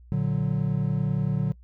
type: chord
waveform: triangle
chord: Bb augmented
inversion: none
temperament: equal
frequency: 116.54 / 146.83 / 185 Hz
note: Bb2 / D3 / F#3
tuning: 0 / 0 / 0 cents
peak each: -27 / -23 / -26 dBFS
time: 0.12-1.52 s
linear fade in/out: 0 ms
effects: noise-tail reverb RT60 0.1 s tail -22 dB re dry + added 60 Hz sine -47 dBFS peak until 1.63 s